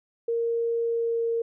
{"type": "tone with pitch glide", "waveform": "sine", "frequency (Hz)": [464.4, 461.5], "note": ["A#4", "A#4"], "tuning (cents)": [-7, -17], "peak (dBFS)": -23, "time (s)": [0.28, 1.42], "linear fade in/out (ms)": 5, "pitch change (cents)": -10, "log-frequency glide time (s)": [0.81, 1.29], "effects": []}